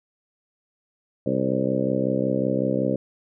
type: harmonic tone with a mistuned harmonic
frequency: 65.41 Hz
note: C2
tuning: in tune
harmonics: 2 / 3 / 4 / 5 / 6 / 7 / 8 / 9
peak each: -30 / -27 / -27 / -29 / -33 / -30 / -27 / -31 dBFS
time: 1.26-2.96 s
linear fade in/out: 5 ms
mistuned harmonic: 9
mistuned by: -22 cents
effects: none